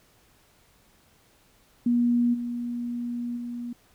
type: tone with level steps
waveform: sine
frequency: 239.9 Hz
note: A#3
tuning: 50 cents sharp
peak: -19 / -28 / -31 dBFS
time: 1.86-3.73 s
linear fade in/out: 5 ms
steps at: 2.33 / 3.36 s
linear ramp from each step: 20 ms
effects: pink hiss -61 dBFS RMS until 3.94 s